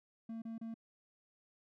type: tone bursts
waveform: triangle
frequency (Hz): 226.4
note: A3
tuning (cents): +50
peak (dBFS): -39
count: 3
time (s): 0.29-0.742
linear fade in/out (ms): 5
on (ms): 130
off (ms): 31
effects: none